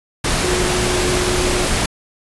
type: tone in noise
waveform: sine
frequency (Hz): 362.2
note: F#4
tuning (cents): -37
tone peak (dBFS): -20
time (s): 0.43-1.65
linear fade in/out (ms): 5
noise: pink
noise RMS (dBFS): -18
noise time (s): 0.24-1.86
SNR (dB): -5
effects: resampled to 24000 Hz